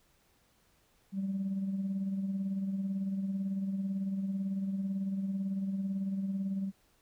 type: tone with tremolo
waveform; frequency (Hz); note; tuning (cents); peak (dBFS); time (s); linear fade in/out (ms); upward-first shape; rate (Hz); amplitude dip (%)
sine; 194.2; G3; -16; -28; 1.12-6.72; 50; sine; 18; 45
effects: tanh soft clip ceiling -27 dBFS + pink hiss -69 dBFS RMS until 7.01 s